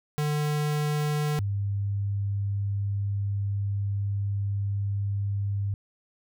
square / sine tone pair in turn, 149.4 / 100.23 Hz, D3 / G2, +30 / +39 cents, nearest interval perfect fifth, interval 691 cents, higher first, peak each -25 dBFS, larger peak neither, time 0.18-1.39 / 1.39-5.74 s, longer second, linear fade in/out 0 ms, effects none

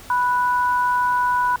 sine tone pair together, 987.8 / 1475.8 Hz, B5 / F#6, 0 / -5 cents, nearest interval perfect fifth, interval 695 cents, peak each -17 / -24 dBFS, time 0.1-1.56 s, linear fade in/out 2 ms, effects pink hiss -42 dBFS RMS until 1.6 s

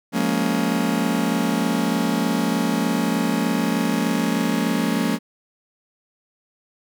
40% pulse chord, Bb minor seventh, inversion second, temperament just, 174.81 / 209.8 / 233.1 / 279.7 Hz, F3 / Ab3 / Bb3 / Db4, +2 / +18 / 0 / +16 cents, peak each -25 / -24 / -23 / -24 dBFS, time 0.12-5.19 s, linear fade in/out 50 ms, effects none

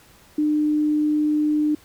sine tone, 301.4 Hz, D4, 45 cents sharp, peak -17 dBFS, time 0.38-1.75 s, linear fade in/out 5 ms, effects pink hiss -52 dBFS RMS until 1.84 s

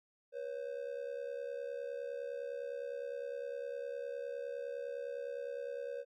triangle ring-modulated tone, 518 Hz, C5, 17 cents flat, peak -34 dBFS, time 0.32-6.05 s, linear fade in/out 50 ms, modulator 34.9 Hz, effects none

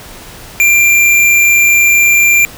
square tone, 2376 Hz, D7, 20 cents sharp, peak -6 dBFS, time 0.6-2.45 s, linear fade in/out 0 ms, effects pink hiss -32 dBFS RMS until 2.57 s

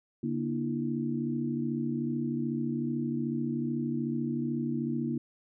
sine tone cluster, 142.3 / 237.1 / 299.6 / 333.2 Hz, C#3 / A#3 / D4 / E4, +46 / +30 / +35 / +19 cents, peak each -36 / -31 / -37 / -36 dBFS, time 0.23-5.18 s, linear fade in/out 5 ms, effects none

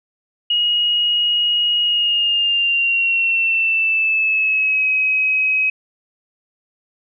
sine tone with pitch glide, 2885 to 2541 Hz, F#7 to D#7, -44 to +36 cents, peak -14 dBFS, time 0.5-5.7 s, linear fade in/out 5 ms, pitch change -220 cents, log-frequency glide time 1.83-4.87 s, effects none

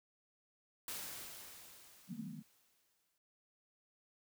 white noise with exponential decay, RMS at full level -43 dBFS, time 0.88-3.18 s, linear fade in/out 1 ms, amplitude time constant 500 ms
white band-pass noise, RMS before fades -46 dBFS, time 2.07-2.43 s, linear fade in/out 50 ms, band 150 to 250 Hz, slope 96 dB/octave
effects none

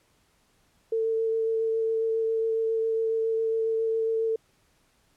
sine tone with vibrato, 448.3 Hz, A4, 32 cents sharp, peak -23 dBFS, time 0.92-4.36 s, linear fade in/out 5 ms, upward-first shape sine, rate 7.3 Hz, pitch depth 11 cents each way, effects pink hiss -66 dBFS RMS until 5.16 s + low-pass 12000 Hz 12 dB/octave

